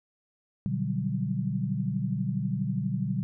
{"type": "chord", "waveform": "sine", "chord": "G major seventh", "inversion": "first", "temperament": "just", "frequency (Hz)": [122.5, 147, 183.75, 196], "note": ["B2", "D3", "F#3", "G3"], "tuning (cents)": [-14, 2, -12, 0], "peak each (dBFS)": -32, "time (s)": [0.66, 3.23], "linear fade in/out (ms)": 0, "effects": []}